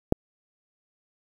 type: click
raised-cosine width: 2 ms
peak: -5 dBFS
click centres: 0.124 s
effects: 7-bit